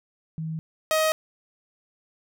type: tone pair in turn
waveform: sine / sawtooth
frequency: 159.7 / 629.6 Hz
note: D#3 / D#5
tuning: +45 / +20 cents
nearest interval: 2 octaves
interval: 2375 cents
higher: second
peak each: -28 / -16 dBFS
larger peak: second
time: 0.38-0.59 / 0.91-1.12 s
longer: neither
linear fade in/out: 0 ms
effects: none